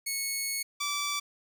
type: tone pair in turn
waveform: 10% pulse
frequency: 2200 / 1159.4 Hz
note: C#7 / D6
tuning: -14 / -23 cents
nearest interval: major seventh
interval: 1109 cents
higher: first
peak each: -21 dBFS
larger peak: neither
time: 0.06-0.63 / 0.8-1.2 s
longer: first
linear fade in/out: 10 ms
effects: none